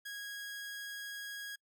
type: tone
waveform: sawtooth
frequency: 1648 Hz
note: G#6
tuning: 14 cents flat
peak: -38 dBFS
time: 0.05-1.56 s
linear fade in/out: 10 ms
effects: noise-tail reverb RT60 0.1 s tail -26 dB re dry